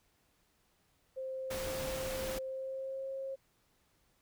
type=tone with pitch glide; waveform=sine; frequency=525 to 537.3 Hz; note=C5 to C5; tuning=+6 to +46 cents; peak=-37 dBFS; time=1.16-3.36 s; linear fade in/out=20 ms; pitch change=+40 cents; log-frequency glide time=2.38-3.09 s
type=noise; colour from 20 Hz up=pink; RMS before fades=-41 dBFS; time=1.5-2.39 s; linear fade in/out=10 ms
effects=pink hiss -73 dBFS RMS until 4.21 s